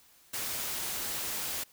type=noise; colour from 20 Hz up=white; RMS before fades=-35 dBFS; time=0.33-1.64 s; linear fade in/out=10 ms; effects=white hiss -61 dBFS RMS until 1.72 s